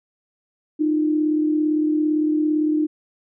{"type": "tone pair together", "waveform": "sine", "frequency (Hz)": [305.5, 343.2], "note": ["D#4", "F4"], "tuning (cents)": [-32, -30], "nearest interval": "major second", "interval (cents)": 202, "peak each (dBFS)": [-17, -27], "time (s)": [0.79, 2.87], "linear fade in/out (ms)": 20, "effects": []}